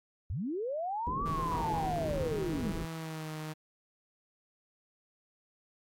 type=linear two-way sweep; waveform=sine; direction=up then down; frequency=65.41 to 1174.7 to 179.3 Hz; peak=-32 dBFS; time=0.3-2.72 s; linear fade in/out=0 ms; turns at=1.25 s
type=low-pass noise; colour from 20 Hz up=pink; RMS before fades=-38 dBFS; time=1.07-2.85 s; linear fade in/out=0 ms; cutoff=510 Hz; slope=96 dB/octave
type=tone with vibrato; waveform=sawtooth; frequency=159.3 Hz; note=D#3; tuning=41 cents sharp; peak=-34 dBFS; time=1.25-3.54 s; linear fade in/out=20 ms; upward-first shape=sine; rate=0.81 Hz; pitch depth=44 cents each way
effects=AAC 48 kbps